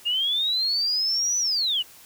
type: linear two-way sweep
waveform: sine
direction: up then down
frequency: 2794 to 5990 to 2794 Hz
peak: -21 dBFS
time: 0.05-1.83 s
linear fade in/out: 20 ms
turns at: 1.38 s
effects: white hiss -49 dBFS RMS until 2.05 s